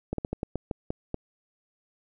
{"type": "slowing click train", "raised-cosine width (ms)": 2, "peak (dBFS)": -16, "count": 9, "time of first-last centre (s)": [0.13, 1.144], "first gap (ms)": 53, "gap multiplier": 1.24, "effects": []}